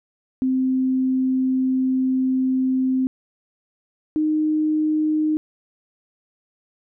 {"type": "tone pair in turn", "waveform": "sine", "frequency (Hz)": [260, 308.3], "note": ["C4", "D#4"], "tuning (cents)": [-11, -16], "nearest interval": "minor third", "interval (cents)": 295, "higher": "second", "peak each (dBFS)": -17, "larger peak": "neither", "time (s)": [[0.42, 3.07], [4.16, 5.37]], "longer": "first", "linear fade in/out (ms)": 0, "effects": []}